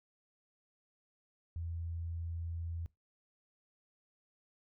sine tone, 83.8 Hz, E2, 29 cents sharp, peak -37 dBFS, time 1.56-2.86 s, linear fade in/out 0 ms, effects noise-tail reverb RT60 0.2 s tail -22 dB re dry

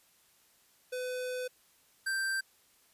square tone pair in turn, 503 / 1569.5 Hz, B4 / G6, +32 / +2 cents, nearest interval octave + minor sixth, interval 1970 cents, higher second, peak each -35 / -31 dBFS, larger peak second, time 0.92-1.48 / 2.06-2.41 s, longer first, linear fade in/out 10 ms, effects white hiss -66 dBFS RMS until 2.93 s + resampled to 32000 Hz

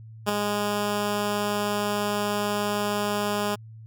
10% pulse tone with ADSR envelope, 206.4 Hz, G#3, 10 cents flat, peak -11 dBFS, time 0.26-3.56 s, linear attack 30 ms, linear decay 9 ms, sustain -5 dB, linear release 20 ms, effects added 111 Hz sine -41 dBFS peak until 3.86 s

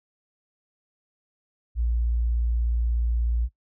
sine tone, 58.3 Hz, A#1, 1 cent sharp, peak -21 dBFS, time 1.75-3.49 s, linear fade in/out 50 ms, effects noise-tail reverb RT60 0.1 s tail -18 dB re dry

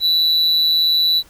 triangle tone with amplitude modulation, 3951 Hz, B7, in tune, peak -9 dBFS, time 0-1.23 s, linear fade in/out 50 ms, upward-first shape sine, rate 161 Hz, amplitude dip 50%, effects pink hiss -49 dBFS RMS until 1.29 s

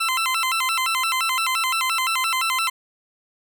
20% pulse tone with vibrato, 1174.7 Hz, D6, in tune, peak -15 dBFS, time 0-2.7 s, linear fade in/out 10 ms, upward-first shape square, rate 5.8 Hz, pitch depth 220 cents each way, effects none

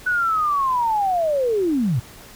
sine linear sweep, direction down, 1496 to 103.83 Hz, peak -17 dBFS, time 0.06-2 s, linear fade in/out 10 ms, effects pink hiss -43 dBFS RMS until 2.35 s

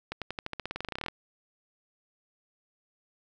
accelerating click train, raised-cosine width 0.3 ms, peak -18 dBFS, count 20, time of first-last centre 0.12-1.084 s, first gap 97 ms, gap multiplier 0.92, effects none

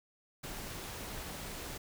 pink noise, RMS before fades -43 dBFS, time 0.43-1.78 s, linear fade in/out 10 ms, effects none

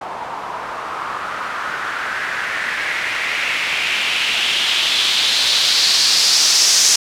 blue noise with low-pass filter sweep, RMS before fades -18 dBFS, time 0.01-6.96 s, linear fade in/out 5 ms, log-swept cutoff 880 to 5900 Hz, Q 2.9, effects none

